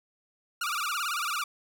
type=tone with vibrato; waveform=sawtooth; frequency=1292 Hz; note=E6; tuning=35 cents flat; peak=-25 dBFS; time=0.61-1.44 s; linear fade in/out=5 ms; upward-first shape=sine; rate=18 Hz; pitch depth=200 cents each way; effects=none